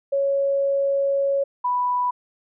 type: tone pair in turn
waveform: sine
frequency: 554.4 / 987.8 Hz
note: C#5 / B5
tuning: 0 / 0 cents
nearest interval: minor seventh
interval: 1000 cents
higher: second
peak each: -18 / -19 dBFS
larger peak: first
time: 0.12-1.44 / 1.64-2.11 s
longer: first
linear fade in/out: 10 ms
effects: none